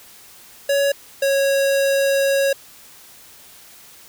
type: tone pair in turn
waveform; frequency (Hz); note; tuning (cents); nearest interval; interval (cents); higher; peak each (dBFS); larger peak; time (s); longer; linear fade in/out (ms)
square; 560 / 550.4; C#5 / C#5; +18 / -12; unison; 30; first; -16; neither; 0.69-0.92 / 1.22-2.53; second; 5
effects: white hiss -45 dBFS RMS until 4.08 s